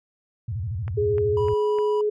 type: tone with vibrato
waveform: sine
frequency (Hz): 99.3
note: G2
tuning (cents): +23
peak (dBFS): -25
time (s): 0.48-1.54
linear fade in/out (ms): 5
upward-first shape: square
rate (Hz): 13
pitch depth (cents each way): 250
type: click train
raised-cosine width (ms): 0.5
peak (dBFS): -23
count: 4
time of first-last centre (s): 0.88-1.786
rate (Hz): 3.31
type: tone with pitch glide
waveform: sine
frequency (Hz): 415.3 to 421.1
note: G#4 to G#4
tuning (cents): 0 to +24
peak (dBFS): -19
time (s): 0.97-2.1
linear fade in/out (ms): 10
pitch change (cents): +24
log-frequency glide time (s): 1.15-1.53
type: tone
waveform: triangle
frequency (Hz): 979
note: B5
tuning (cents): -15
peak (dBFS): -27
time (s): 1.37-2.01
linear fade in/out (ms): 2
effects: MP3 48 kbps